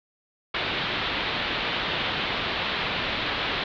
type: low-pass noise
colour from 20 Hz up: white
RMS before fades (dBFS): -28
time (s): 0.54-3.64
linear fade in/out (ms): 5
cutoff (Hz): 3900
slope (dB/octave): 48
effects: none